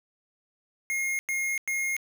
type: tone bursts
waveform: square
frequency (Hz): 2144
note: C7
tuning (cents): +42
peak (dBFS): -27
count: 3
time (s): 0.9-1.966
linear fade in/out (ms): 0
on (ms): 290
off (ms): 98
effects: 10-bit